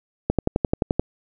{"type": "click train", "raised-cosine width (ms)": 2, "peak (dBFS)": -5, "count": 9, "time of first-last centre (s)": [0.3, 0.996], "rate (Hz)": 11.5, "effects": []}